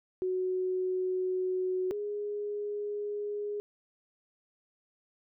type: tone pair in turn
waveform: sine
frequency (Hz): 370 / 413.7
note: F#4 / G#4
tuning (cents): 0 / -7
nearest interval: major second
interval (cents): 193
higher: second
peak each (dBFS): -28 / -32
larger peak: first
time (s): 0.22-1.91 / 1.91-3.6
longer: neither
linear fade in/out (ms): 0
effects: none